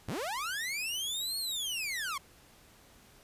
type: linear two-way sweep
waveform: sawtooth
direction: up then down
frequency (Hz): 65.41 to 4370 to 1038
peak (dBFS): -30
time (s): 0.08-2.18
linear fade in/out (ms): 5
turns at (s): 1.38
effects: pink hiss -59 dBFS RMS until 3.23 s + resampled to 32000 Hz